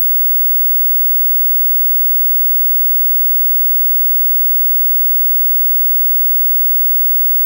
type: tone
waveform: sine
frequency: 15710 Hz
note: B9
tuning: 10 cents flat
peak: -9 dBFS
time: 0-7.45 s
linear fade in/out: 0 ms
effects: 8-bit